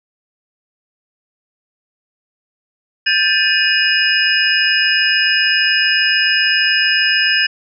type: tone cluster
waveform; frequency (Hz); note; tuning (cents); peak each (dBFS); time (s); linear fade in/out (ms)
sine; 1587 / 1754 / 2492 / 2879 / 5080; G6 / A6 / D#7 / F#7 / D#8; +21 / -6 / +2 / -48 / +35; -18; 3.06-7.47; 10
effects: none